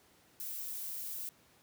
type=noise; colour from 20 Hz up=violet; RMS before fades=-41 dBFS; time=0.4-1.29 s; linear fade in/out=0 ms; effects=pink hiss -65 dBFS RMS until 1.62 s + high-pass 100 Hz 12 dB/octave